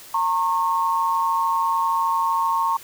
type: tone pair together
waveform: sine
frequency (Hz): 915 / 1088.1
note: A#5 / C#6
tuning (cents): -32 / -33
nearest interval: minor third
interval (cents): 299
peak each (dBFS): -21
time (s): 0.14-2.77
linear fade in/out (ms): 5
effects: white hiss -43 dBFS RMS until 2.83 s